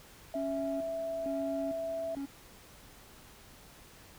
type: tone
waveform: sine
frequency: 659.3 Hz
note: E5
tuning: in tune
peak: -33 dBFS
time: 0.34-2.15 s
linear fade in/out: 2 ms
type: tone with tremolo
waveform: triangle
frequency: 277.2 Hz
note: C#4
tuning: in tune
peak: -33 dBFS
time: 0.35-2.26 s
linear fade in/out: 10 ms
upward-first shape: square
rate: 1.1 Hz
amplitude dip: 80%
effects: pink hiss -55 dBFS RMS until 4.18 s